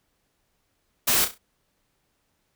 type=noise with echo; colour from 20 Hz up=white; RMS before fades=-21 dBFS; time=1.07-1.25 s; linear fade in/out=10 ms; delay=33 ms; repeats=4; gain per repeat=-9 dB; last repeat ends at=1.382 s; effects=pink hiss -72 dBFS RMS until 2.55 s